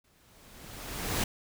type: noise with exponential growth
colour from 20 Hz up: pink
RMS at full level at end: -28 dBFS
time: 0.04-1.24 s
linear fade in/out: 5 ms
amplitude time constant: 260 ms
effects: none